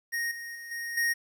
square tone with level steps, 1864.7 Hz, A#6, in tune, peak -29 / -38 / -41 / -34 / -25 dBFS, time 0.12-1.14 s, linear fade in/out 20 ms, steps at 0.31 / 0.55 / 0.71 / 0.97 s, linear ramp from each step 5 ms, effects 10-bit

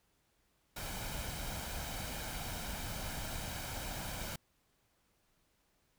pink noise with comb filter, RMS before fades -41 dBFS, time 0.76-4.36 s, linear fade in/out 5 ms, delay 1.3 ms, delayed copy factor +0.5, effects pink hiss -75 dBFS RMS until 5.98 s

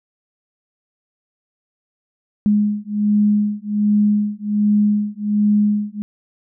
sine beating tone pair, 207.6 / 208.9 Hz, G#3 / G#3, 0 / +10 cents, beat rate 1.3 Hz, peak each -17 dBFS, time 2.46-6.02 s, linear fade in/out 0 ms, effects none

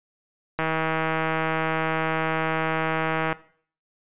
click train, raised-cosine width 0.5 ms, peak -10 dBFS, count 439, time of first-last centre 0.59-3.327 s, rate 160 Hz, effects noise-tail reverb RT60 0.5 s tail -17 dB re dry + resampled to 8000 Hz

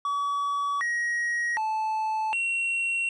triangle tone with pitch steps, 1138 / 1893 / 873 / 2733 Hz, C#6 / A#6 / A5 / F7, +45 / +26 / -14 / -38 cents, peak -23 dBFS, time 0.05-3.09 s, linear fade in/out 2 ms, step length 760 ms, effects resampled to 24000 Hz

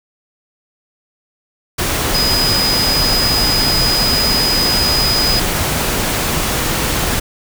sine tone in noise, 4978 Hz, D#8, in tune, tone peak -14 dBFS, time 2.14-5.4 s, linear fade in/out 10 ms, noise pink, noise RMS -17 dBFS, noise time 1.78-7.2 s, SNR 0 dB, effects none

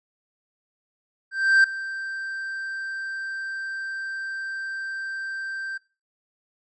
triangle tone with ADSR envelope, 1568 Hz, G6, in tune, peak -10 dBFS, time 1.31-5.78 s, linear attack 330 ms, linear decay 3 ms, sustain -17 dB, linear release 11 ms, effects noise-tail reverb RT60 0.3 s tail -19 dB re dry + resampled to 22050 Hz

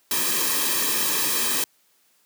white noise with comb filter, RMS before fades -23 dBFS, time 0.11-1.64 s, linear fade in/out 2 ms, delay 1.4 ms, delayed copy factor -0.8, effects white hiss -63 dBFS RMS until 2.25 s + high-pass 150 Hz 12 dB/octave

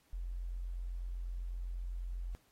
sine tone, 44 Hz, F1, 14 cents sharp, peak -37 dBFS, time 0.13-2.35 s, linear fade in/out 0 ms, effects pink hiss -71 dBFS RMS until 2.51 s + AAC 48 kbps

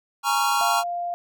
square chord, Bb minor seventh, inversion third, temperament equal with one note detuned, 830.6 / 932.3 / 1108.7 / 1375.3 Hz, Ab5 / Bb5 / Db6 / F6, 0 / 0 / 0 / -27 cents, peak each -26 dBFS, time 0.23-0.84 s, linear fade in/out 50 ms
sine tone, 698.5 Hz, F5, in tune, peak -25 dBFS, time 0.61-1.14 s, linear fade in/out 0 ms
effects none

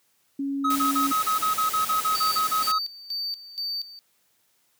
sine tone, 277.2 Hz, C#4, in tune, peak -25 dBFS, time 0.39-1.12 s, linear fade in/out 5 ms
triangle tone bursts, 1273 Hz, D#6, 39 cents sharp, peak -19 dBFS, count 14, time 0.64-2.788 s, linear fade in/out 10 ms, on 120 ms, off 36 ms
white noise, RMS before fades -32 dBFS, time 0.7-2.72 s, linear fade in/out 5 ms
triangle tone with tremolo, 4595 Hz, D8, 39 cents flat, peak -26 dBFS, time 2.15-3.99 s, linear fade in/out 0 ms, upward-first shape square, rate 2.1 Hz, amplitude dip 80%
effects white hiss -67 dBFS RMS until 4.79 s + high-pass 80 Hz 12 dB/octave

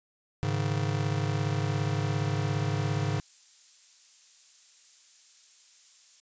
square chord, Ab suspended fourth, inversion none, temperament just, 103.83 / 138.43 / 155.74 Hz, Ab2 / Db3 / Eb3, 0 / -2 / +2 cents, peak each -31 / -31 / -34 dBFS, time 0.43-3.2 s, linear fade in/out 0 ms
violet noise, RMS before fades -47 dBFS, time 2.78-6.2 s, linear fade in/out 0 ms
effects resampled to 16000 Hz

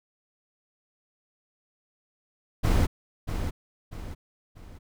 brown noise with echo, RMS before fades -21 dBFS, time 2.63-2.87 s, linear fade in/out 20 ms, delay 640 ms, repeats 3, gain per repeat -8 dB, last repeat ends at 4.79 s, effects none

